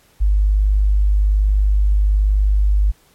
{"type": "tone", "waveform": "sine", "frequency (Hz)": 50.6, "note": "G#1", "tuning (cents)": -44, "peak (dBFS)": -11, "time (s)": [0.2, 2.92], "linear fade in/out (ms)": 20, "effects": ["pink hiss -54 dBFS RMS until 3.14 s", "MP3 64 kbps"]}